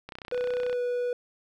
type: click train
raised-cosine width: 0.3 ms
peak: -23 dBFS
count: 21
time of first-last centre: 0.09-0.729 s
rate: 31.3 Hz
type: tone with pitch glide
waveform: triangle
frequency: 493.9 to 489.6 Hz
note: B4 to B4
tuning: 0 to -15 cents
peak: -24 dBFS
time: 0.32-1.13 s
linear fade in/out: 2 ms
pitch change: -15 cents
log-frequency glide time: 0.71-0.8 s
effects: none